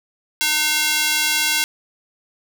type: tone with high-pass filter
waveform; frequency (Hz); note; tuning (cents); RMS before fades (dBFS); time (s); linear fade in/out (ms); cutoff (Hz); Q
square; 304.2; D#4; -39; -19; 0.41-1.64; 0; 2400; 0.89
effects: none